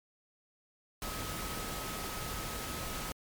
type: tone in noise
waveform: sine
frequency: 1275 Hz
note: D#6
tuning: 42 cents sharp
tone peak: -46 dBFS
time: 1.02-3.12 s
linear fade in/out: 0 ms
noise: pink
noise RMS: -39 dBFS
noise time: 1.02-3.12 s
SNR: -10 dB
effects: MP3 96 kbps